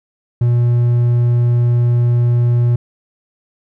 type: tone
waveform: triangle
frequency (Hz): 120.2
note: B2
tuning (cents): -46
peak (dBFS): -8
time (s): 0.41-2.76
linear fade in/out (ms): 5
effects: none